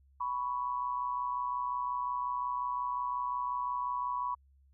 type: tone pair together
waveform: sine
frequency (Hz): 987.4 / 1113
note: B5 / C#6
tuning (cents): -1 / +7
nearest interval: major second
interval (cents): 208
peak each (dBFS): -33 / -36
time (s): 0.2-4.35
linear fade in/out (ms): 10
effects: added 68 Hz sine -61 dBFS peak until 4.73 s

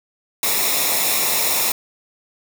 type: noise with comb filter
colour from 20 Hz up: white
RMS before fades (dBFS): -19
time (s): 0.43-1.72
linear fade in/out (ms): 2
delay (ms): 0.65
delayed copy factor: -0.65
effects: none

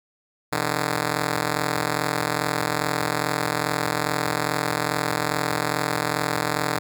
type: ring-modulated tone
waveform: 5% pulse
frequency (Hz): 149.6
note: D3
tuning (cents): +32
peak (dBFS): -8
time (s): 0.52-6.79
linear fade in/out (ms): 10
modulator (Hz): 21.2
effects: none

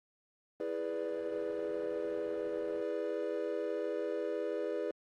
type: chord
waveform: triangle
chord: E dominant seventh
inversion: none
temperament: equal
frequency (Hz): 329.6 / 415.3 / 493.9 / 587.3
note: E4 / G#4 / B4 / D5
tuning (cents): 0 / 0 / 0 / 0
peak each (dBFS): -39 / -36 / -36 / -38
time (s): 0.6-4.91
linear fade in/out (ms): 2
effects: Opus 24 kbps

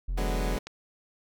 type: tone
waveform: triangle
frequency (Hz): 43.27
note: F1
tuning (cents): -15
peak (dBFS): -25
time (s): 0.08-0.57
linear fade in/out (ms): 10
type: chord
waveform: 15% pulse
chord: G# half-diminished seventh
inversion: second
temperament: equal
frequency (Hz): 146.83 / 185 / 207.7 / 246.9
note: D3 / F#3 / G#3 / B3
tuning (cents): 0 / 0 / 0 / 0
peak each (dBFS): -30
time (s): 0.17-0.59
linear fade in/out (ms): 10
type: click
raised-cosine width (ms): 0.2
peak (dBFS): -22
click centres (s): 0.67
effects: none

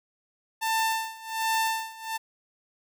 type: tone with tremolo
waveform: sawtooth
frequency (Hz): 892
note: A5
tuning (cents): +23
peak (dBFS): -19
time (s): 0.61-2.18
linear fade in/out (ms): 20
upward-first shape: sine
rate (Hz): 1.3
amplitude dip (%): 90
effects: none

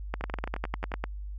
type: two click trains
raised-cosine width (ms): 0.5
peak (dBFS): -15 / -20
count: 10 / 9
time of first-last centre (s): 0.14-1.04 / 0.21-0.918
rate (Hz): 10 / 11.3
effects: added 50 Hz sine -35 dBFS peak until 1.38 s

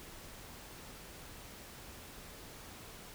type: silence
effects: pink hiss -51 dBFS RMS until 3.14 s

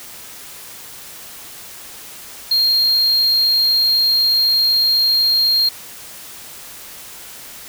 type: tone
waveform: triangle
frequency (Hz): 4218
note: C8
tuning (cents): +13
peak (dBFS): -11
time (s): 2.51-5.69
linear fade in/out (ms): 5
effects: white hiss -36 dBFS RMS until 7.68 s

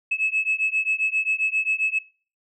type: beating tone pair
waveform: sine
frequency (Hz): 2588 / 2595.5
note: E7 / E7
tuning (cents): -32 / -27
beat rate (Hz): 7.5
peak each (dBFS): -23 / -23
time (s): 0.11-1.99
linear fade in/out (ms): 10
effects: noise-tail reverb RT60 0.4 s tail -20 dB re dry + tanh soft clip ceiling -14 dBFS

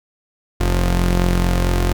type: tone pair together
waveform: sawtooth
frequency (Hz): 44.43 / 176.9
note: F1 / F3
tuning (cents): +31 / +23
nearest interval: 2 octaves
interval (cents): 2392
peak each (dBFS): -11 / -18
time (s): 0.6-1.93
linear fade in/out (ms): 10
effects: none

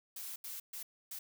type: noise bursts at uneven times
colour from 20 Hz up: blue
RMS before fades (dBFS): -44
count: 4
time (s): 0.16-0.36 / 0.44-0.6 / 0.73-0.83 / 1.11-1.19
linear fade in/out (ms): 5
effects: none

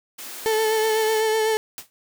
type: high-pass noise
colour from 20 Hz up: white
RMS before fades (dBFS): -36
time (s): 0.18-1.21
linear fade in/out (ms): 10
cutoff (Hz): 200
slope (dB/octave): 48
type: tone with vibrato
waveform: 35% pulse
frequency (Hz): 438.2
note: A4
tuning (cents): -7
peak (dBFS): -17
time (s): 0.46-1.57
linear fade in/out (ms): 0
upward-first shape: sine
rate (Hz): 8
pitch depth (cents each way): 26
type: noise with exponential decay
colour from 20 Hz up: white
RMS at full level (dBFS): -31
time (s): 1.78-1.9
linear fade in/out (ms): 0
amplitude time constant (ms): 26
effects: none

